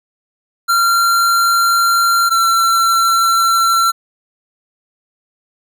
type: tone pair in turn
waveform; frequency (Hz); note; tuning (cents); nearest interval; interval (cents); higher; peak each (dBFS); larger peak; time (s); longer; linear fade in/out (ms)
square; 1376 / 1353.1; F6 / E6; -26 / +45; unison; 29; first; -11; neither; 0.68-2.3 / 2.3-3.92; neither; 20
effects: none